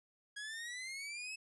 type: exponential sweep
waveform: sawtooth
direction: up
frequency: 1649 to 2615 Hz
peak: -39 dBFS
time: 0.36-1.36 s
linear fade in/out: 10 ms
effects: resampled to 24000 Hz